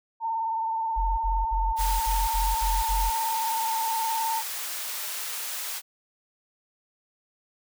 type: tone with vibrato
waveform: sine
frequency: 900 Hz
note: A5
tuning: 39 cents sharp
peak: -25 dBFS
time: 0.2-4.43 s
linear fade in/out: 50 ms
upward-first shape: sine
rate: 19 Hz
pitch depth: 37 cents each way
type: tone bursts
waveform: sine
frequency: 44.1 Hz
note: F1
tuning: 18 cents sharp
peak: -24 dBFS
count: 8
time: 0.96-3.105 s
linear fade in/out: 20 ms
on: 220 ms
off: 55 ms
type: high-pass noise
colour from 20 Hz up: white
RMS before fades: -33 dBFS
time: 1.76-5.82 s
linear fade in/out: 50 ms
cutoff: 690 Hz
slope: 12 dB/octave
effects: none